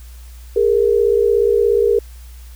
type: tone pair together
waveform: sine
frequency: 409.3 / 466.2 Hz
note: G#4 / A#4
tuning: -25 / 0 cents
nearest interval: major second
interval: 225 cents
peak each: -14 dBFS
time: 0.56-1.99 s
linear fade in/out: 5 ms
effects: added 60 Hz sine -34 dBFS peak until 2.55 s + white hiss -48 dBFS RMS until 2.55 s